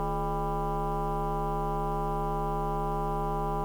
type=tone with frequency modulation; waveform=sine; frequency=418 Hz; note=G#4; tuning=11 cents sharp; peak=-26 dBFS; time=0-3.64 s; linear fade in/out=0 ms; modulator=191 Hz; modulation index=3.4; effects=tanh soft clip ceiling -22 dBFS + 9-bit